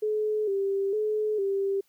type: tone with vibrato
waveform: sine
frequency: 409.9 Hz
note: G#4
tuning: 23 cents flat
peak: -24 dBFS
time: 0.02-1.81 s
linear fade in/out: 10 ms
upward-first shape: square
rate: 1.1 Hz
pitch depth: 72 cents each way
effects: white hiss -68 dBFS RMS until 1.88 s